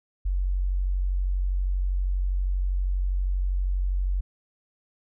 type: tone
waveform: sine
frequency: 46.25 Hz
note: F#1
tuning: in tune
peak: -22 dBFS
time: 0.25-4.21 s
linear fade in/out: 10 ms
effects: none

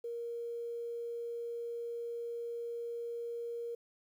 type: tone with quantisation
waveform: sine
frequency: 470 Hz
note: A#4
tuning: 14 cents sharp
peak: -37 dBFS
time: 0.04-3.75 s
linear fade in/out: 5 ms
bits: 11
effects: none

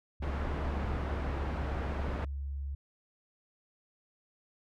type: tone with pitch glide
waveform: sine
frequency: 70.9 to 69.52 Hz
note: C#2 to C#2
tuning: +40 to +6 cents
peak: -34 dBFS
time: 0.2-2.75 s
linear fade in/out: 5 ms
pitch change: -34 cents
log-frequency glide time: 0.85-1.07 s
type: low-pass noise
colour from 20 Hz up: pink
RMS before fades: -37 dBFS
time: 0.22-2.25 s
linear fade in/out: 5 ms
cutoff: 1500 Hz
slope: 12 dB/octave
effects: none

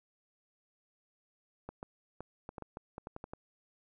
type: clicks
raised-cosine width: 1 ms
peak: -28 dBFS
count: 12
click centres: 1.69 / 1.829 / 2.206 / 2.491 / 2.582 / 2.623 / 2.771 / 2.981 / 3.071 / 3.164 / 3.241 / 3.335 s
effects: none

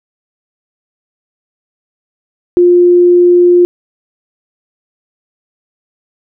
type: tone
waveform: sine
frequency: 353.1 Hz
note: F4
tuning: 19 cents sharp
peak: -3 dBFS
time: 2.57-3.65 s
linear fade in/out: 0 ms
effects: none

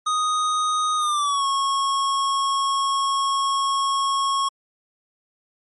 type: tone with pitch glide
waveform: square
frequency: 1244.5 to 1096 Hz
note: D#6 to C#6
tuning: 0 to -20 cents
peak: -20 dBFS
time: 0.06-4.49 s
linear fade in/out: 10 ms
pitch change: -220 cents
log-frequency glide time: 0.97-1.45 s
effects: MP3 48 kbps

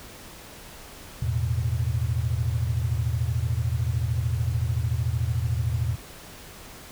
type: chord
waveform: sine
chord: E suspended fourth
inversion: none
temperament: equal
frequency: 82.41 / 110 / 123.47 Hz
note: E2 / A2 / B2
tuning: 0 / 0 / 0 cents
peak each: -27 dBFS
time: 1.22-5.96 s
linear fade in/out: 5 ms
effects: pink hiss -44 dBFS RMS until 6.91 s

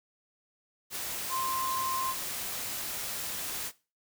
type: tone in noise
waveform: sine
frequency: 1048 Hz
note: C6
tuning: 2 cents sharp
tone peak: -30 dBFS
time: 1.29-2.15 s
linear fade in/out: 50 ms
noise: white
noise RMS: -36 dBFS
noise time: 0.9-3.72 s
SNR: +3 dB
effects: noise-tail reverb RT60 0.3 s tail -18 dB re dry

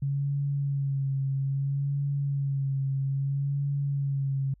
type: tone with vibrato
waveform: sine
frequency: 138.59 Hz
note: C#3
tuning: in tune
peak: -25 dBFS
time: 0.02-4.54 s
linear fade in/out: 5 ms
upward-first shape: sine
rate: 0.61 Hz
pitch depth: 34 cents each way
effects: added 50 Hz sine -57 dBFS peak until 4.6 s

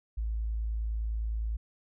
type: tone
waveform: sine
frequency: 54.9 Hz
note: A1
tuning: 3 cents flat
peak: -29 dBFS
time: 0.17-1.57 s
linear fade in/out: 10 ms
effects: none

